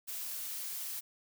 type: noise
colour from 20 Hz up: blue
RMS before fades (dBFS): -40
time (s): 0.07-1.01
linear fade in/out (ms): 20
effects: none